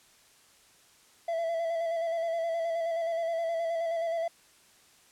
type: tone with vibrato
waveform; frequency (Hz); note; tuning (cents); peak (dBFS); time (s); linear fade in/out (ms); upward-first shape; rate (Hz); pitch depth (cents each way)
triangle; 666; E5; +18; -26; 1.28-4.28; 5; square; 9.5; 27
effects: white hiss -60 dBFS RMS until 5.11 s + low-pass 10000 Hz 12 dB/octave